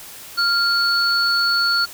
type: tone pair together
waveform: sine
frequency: 1393 / 4422 Hz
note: F6 / C#8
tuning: -5 / -5 cents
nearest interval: octave + minor sixth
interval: 2000 cents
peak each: -18 dBFS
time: 0.37-1.86 s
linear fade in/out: 20 ms
effects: white hiss -38 dBFS RMS until 1.93 s